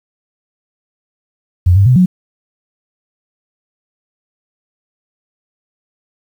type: tone with pitch steps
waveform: sine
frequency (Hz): 89 / 98.6 / 126.7 / 182.3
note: F2 / G2 / B2 / F#3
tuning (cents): +33 / +11 / +45 / -25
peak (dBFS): -5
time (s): 1.66-2.06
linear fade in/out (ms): 10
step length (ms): 100
effects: 7-bit